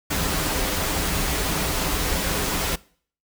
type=noise with comb filter; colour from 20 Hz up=pink; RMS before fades=-24 dBFS; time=0.1-2.76 s; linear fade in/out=10 ms; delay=8.5 ms; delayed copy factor=-0.55; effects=noise-tail reverb RT60 0.5 s tail -22 dB re dry